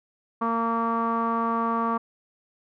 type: tone with low-pass filter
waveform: sawtooth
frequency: 229.5 Hz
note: A#3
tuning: 27 cents flat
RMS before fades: -25 dBFS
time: 0.41-1.98 s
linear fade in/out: 10 ms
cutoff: 1100 Hz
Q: 8.4
effects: none